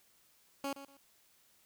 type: tone with echo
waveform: 15% pulse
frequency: 277.2 Hz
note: C#4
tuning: in tune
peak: -29 dBFS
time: 0.64-0.73 s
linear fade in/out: 2 ms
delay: 120 ms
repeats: 2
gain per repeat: -12 dB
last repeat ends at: 0.97 s
effects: white hiss -68 dBFS RMS until 1.65 s